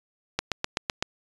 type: click train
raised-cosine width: 0.2 ms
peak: -7 dBFS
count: 6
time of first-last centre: 0.39-1.025 s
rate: 7.87 Hz
effects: resampled to 22050 Hz

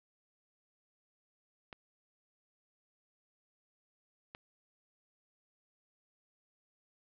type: clicks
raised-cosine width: 0.3 ms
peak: -29 dBFS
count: 2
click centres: 1.728 / 4.349 s
effects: low-pass 4000 Hz 12 dB/octave

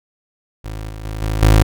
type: tone with level steps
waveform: 25% pulse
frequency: 53.3 Hz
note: G#1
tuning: 46 cents sharp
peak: -22 / -25 / -20 / -14 / -4 dBFS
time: 0.64-1.63 s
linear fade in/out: 10 ms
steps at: 0.89 / 1.04 / 1.22 / 1.42 s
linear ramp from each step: 5 ms
effects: none

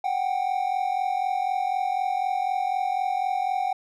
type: tone pair together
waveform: triangle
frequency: 740 / 784 Hz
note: F#5 / G5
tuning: 0 / 0 cents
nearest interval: minor second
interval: 100 cents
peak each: -24 dBFS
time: 0.04-3.73 s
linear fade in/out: 5 ms
effects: none

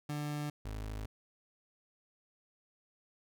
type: tone pair in turn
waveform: 30% pulse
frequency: 147.9 / 52.79 Hz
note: D3 / G#1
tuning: +13 / +29 cents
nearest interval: octave + tritone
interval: 1784 cents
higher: first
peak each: -33 / -36 dBFS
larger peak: first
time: 0.09-0.5 / 0.65-1.06 s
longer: neither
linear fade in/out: 5 ms
effects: none

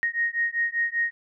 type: beating tone pair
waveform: sine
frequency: 1864.7 / 1869.8 Hz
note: A#6 / A#6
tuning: 0 / +5 cents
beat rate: 5.1 Hz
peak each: -26 dBFS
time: 0.03-1.11 s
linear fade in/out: 0 ms
effects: none

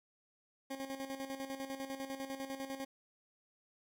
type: tone with tremolo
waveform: 20% pulse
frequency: 270 Hz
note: C#4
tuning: 45 cents flat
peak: -34 dBFS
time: 0.7-2.85 s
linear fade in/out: 10 ms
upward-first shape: square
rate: 10 Hz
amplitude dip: 60%
effects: none

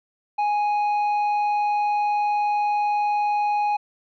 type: tone with tanh clipping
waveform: triangle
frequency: 830.6 Hz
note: G#5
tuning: in tune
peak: -20 dBFS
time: 0.38-3.77 s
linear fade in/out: 10 ms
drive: 10 dB
effects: MP3 96 kbps

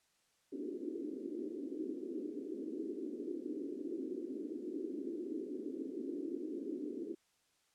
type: band-pass noise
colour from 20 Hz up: pink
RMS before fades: -42 dBFS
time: 0.52-7.15 s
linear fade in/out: 10 ms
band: 270 to 390 Hz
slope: 48 dB/octave
effects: white hiss -75 dBFS RMS until 7.74 s + low-pass 9000 Hz 12 dB/octave

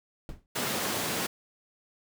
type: noise with exponential decay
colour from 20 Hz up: brown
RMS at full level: -33 dBFS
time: 0.29-0.46 s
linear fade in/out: 1 ms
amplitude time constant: 36 ms
type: high-pass noise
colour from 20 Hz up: pink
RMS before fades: -31 dBFS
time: 0.55-1.27 s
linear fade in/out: 10 ms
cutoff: 190 Hz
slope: 12 dB/octave
effects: none

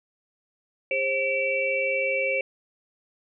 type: tone cluster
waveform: sine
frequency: 401.7 / 534 / 2309 / 2705 Hz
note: G4 / C5 / D7 / E7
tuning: +42 / +35 / -30 / +44 cents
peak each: -35 / -26 / -26 / -31 dBFS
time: 0.91-2.41 s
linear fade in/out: 2 ms
effects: none

